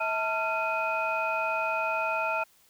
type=tone cluster; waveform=sine; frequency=647 / 890 / 1378 / 2498 Hz; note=E5 / A5 / F6 / D#7; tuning=-32 / +20 / -24 / +6 cents; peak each=-31 dBFS; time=0-2.44 s; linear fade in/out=10 ms; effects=tanh soft clip ceiling -17 dBFS + white hiss -62 dBFS RMS until 2.69 s